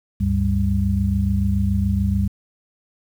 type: tone cluster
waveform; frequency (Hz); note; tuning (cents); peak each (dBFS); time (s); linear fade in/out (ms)
sine; 71.2 / 98.2 / 197.1; C#2 / G2 / G3; +47 / +4 / +10; -21; 0.2-2.28; 10
effects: 8-bit